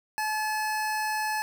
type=tone; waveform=25% pulse; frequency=860 Hz; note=A5; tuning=40 cents flat; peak=-23 dBFS; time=0.18-1.42 s; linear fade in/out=0 ms; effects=none